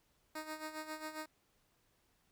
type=tone with tremolo; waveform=10% pulse; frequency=310.7 Hz; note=D#4; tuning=2 cents flat; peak=-32 dBFS; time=0.35-1.26 s; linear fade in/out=5 ms; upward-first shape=sine; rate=7.4 Hz; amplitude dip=70%; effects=pink hiss -75 dBFS RMS until 2.31 s